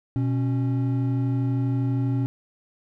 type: tone pair together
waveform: triangle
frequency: 122.5 / 275 Hz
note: B2 / C#4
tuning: -14 / -14 cents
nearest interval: octave + major second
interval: 1400 cents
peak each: -20 / -25 dBFS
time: 0.16-2.26 s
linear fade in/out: 0 ms
effects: none